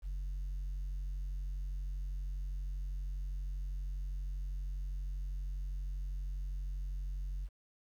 sine tone, 46.25 Hz, F#1, in tune, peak -33 dBFS, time 0.02-7.49 s, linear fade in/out 50 ms, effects tanh soft clip ceiling -35 dBFS + 11-bit

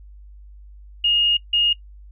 sine tone bursts at uneven times, 2852 Hz, F7, 36 cents sharp, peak -15 dBFS, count 2, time 1.04-1.37 / 1.53-1.73 s, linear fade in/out 5 ms, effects noise-tail reverb RT60 0.1 s tail -18 dB re dry + added 50 Hz sine -40 dBFS peak until 2.11 s

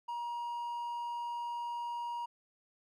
triangle tone, 950 Hz, A#5, 33 cents sharp, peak -34 dBFS, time 0.08-2.26 s, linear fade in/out 10 ms, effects none

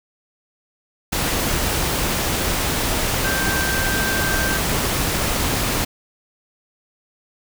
sine tone in noise, 1567 Hz, G6, 1 cent flat, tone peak -23 dBFS, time 3.24-4.58 s, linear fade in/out 10 ms, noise pink, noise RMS -21 dBFS, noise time 1.12-5.85 s, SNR -5 dB, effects none

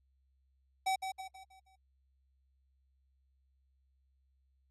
square tone with echo, 763 Hz, G5, 47 cents flat, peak -30 dBFS, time 0.86-0.96 s, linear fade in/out 10 ms, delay 160 ms, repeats 5, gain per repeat -7 dB, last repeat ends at 1.76 s, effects added 66 Hz sine -70 dBFS peak until 4.7 s + AAC 32 kbps

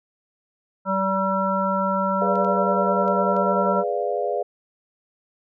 harmonic tone, 192.4 Hz, G3, 32 cents flat, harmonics 1 / 3 / 5 / 7, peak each -25 / -25 / -25 / -25 dBFS, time 0.85-3.84 s, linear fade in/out 50 ms
sine chord, G# diminished seventh, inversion none, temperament equal, 415.3 / 493.9 / 587.3 / 698.5 Hz, G#4 / B4 / D5 / F5, 0 / 0 / 0 / 0 cents, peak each -27 dBFS, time 2.21-4.43 s, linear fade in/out 10 ms
clicks, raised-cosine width 0.2 ms, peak -29 dBFS, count 4, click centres 2.356 / 2.447 / 3.08 / 3.366 s
effects none

